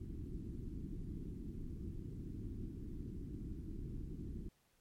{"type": "low-pass noise", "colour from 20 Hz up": "pink", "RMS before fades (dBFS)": -45, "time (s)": [0, 4.49], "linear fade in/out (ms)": 10, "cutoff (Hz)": 350, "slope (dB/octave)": 48, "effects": ["pink hiss -75 dBFS RMS until 4.8 s", "MP3 64 kbps"]}